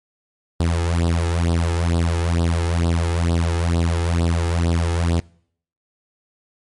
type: tone with flanger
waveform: sawtooth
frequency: 84.4 Hz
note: E2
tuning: 41 cents sharp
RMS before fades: -19 dBFS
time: 0.6-5.2 s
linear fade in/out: 0 ms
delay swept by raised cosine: 0.22 to 2.42 ms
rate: 2.2 Hz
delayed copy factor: +0.85
effects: noise-tail reverb RT60 0.6 s tail -24 dB re dry + MP3 48 kbps